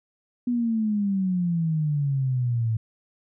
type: exponential sweep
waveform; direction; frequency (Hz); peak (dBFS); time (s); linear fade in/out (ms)
sine; down; 246.9 to 110; -21; 0.47-2.77; 5
effects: none